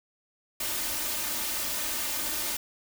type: noise with comb filter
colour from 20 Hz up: white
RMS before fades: -31 dBFS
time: 0.6-2.57 s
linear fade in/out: 5 ms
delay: 3.3 ms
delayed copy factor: +0.65
effects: none